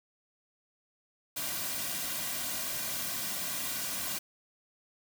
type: noise with comb filter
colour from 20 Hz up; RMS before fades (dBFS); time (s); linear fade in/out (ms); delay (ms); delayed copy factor
white; -35; 1.36-4.19; 10; 2.3; -0.65
effects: none